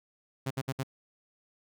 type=tone bursts; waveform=sawtooth; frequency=133.9 Hz; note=C3; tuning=40 cents sharp; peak=-26 dBFS; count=4; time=0.46-0.834 s; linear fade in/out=10 ms; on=47 ms; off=62 ms; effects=none